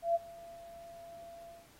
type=tone with ADSR envelope; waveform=sine; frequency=678 Hz; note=E5; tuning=49 cents sharp; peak=-24 dBFS; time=0.02-1.68 s; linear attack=130 ms; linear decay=27 ms; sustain=-23 dB; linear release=190 ms; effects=pink hiss -62 dBFS RMS until 1.79 s + AAC 48 kbps